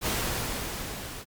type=noise with level ramp; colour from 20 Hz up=pink; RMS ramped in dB=-27 to -40 dBFS; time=0.01-1.25 s; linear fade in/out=50 ms; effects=Opus 48 kbps